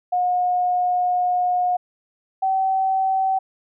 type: tone pair in turn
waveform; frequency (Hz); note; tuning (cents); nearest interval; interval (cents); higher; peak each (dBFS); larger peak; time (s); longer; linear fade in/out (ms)
sine; 721 / 765.5; F#5 / G5; -45 / -41; minor second; 104; second; -17; neither; 0.12-1.77 / 2.42-3.39; first; 10
effects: none